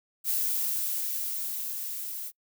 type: noise with level ramp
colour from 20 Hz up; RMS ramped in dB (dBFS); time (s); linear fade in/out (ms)
violet; -27 to -37; 0.24-2.32; 50
effects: noise-tail reverb RT60 0.1 s tail -26 dB re dry